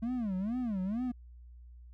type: tone with vibrato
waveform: triangle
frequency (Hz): 216.6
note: A3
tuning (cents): -27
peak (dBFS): -29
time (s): 0.02-1.12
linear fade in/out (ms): 10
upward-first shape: sine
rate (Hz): 2.2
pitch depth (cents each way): 280
effects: added 60 Hz sine -49 dBFS peak until 1.93 s